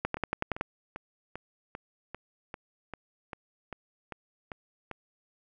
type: two click trains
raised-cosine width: 0.5 ms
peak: -23 / -13 dBFS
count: 13 / 7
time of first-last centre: 0.17-4.913 / 0.05-0.611 s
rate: 2.53 / 10.7 Hz
effects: none